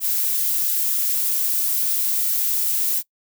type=noise; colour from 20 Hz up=violet; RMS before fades=-21 dBFS; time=0-3.03 s; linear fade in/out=50 ms; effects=noise-tail reverb RT60 0.1 s tail -22 dB re dry